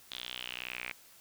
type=tone with band-pass filter sweep; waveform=sawtooth; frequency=61.74 Hz; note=B1; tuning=in tune; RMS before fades=-42 dBFS; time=0.11-0.92 s; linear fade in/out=5 ms; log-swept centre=3600 to 2300 Hz; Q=5.6; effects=white hiss -58 dBFS RMS until 1.2 s